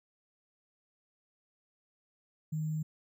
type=tone with sample-and-hold; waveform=sine; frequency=155.56 Hz; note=D#3; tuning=in tune; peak=-31 dBFS; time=2.52-2.83 s; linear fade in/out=10 ms; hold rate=7350 Hz; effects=none